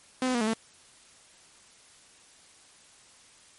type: tone with pitch steps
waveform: sawtooth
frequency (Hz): 256.7 / 254.1 / 238.6 / 216.1 / 223.9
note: C4 / B3 / A#3 / A3 / A3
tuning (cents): -33 / +49 / +41 / -31 / +30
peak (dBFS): -21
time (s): 0.22-0.535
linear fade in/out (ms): 2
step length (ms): 63
effects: white hiss -56 dBFS RMS until 3.58 s + MP3 48 kbps